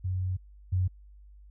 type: tone pair in turn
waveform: sine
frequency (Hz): 92.5 / 91.97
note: F#2 / F#2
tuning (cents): 0 / -10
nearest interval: unison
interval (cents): 10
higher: first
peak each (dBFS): -27 / -23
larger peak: second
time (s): 0.04-0.37 / 0.72-0.88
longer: first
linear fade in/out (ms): 10
effects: added 50 Hz sine -49 dBFS peak until 1.5 s